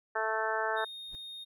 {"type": "harmonic tone", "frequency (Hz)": 220, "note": "A3", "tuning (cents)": 0, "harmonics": [2, 3, 4, 5, 6, 7, 8], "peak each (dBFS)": [-37, -36, -35, -39, -38, -36, -38], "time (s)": [0.15, 0.85], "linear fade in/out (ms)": 10}
{"type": "tone", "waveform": "triangle", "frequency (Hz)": 3697, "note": "A#7", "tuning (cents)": -15, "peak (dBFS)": -40, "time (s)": [0.76, 1.45], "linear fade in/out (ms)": 20}
{"type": "noise with exponential growth", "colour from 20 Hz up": "brown", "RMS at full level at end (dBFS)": -45, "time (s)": [1.06, 1.15], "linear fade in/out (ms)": 0, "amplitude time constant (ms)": 19}
{"effects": []}